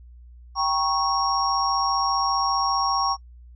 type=tone cluster; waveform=sine; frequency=785 / 950 / 1105 / 5570 Hz; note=G5 / A#5 / C#6 / F8; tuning=+2 / +33 / -6 / -5 cents; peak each=-26 / -28 / -23 / -27 dBFS; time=0.55-3.17 s; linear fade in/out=50 ms; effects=noise-tail reverb RT60 0.1 s tail -26 dB re dry + added 60 Hz sine -43 dBFS peak until 3.55 s